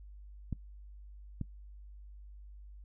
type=clicks; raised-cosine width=5 ms; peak=-23 dBFS; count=2; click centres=0.527 / 1.413 s; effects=noise-tail reverb RT60 0.1 s tail -21 dB re dry + added 50 Hz sine -48 dBFS peak until 2.84 s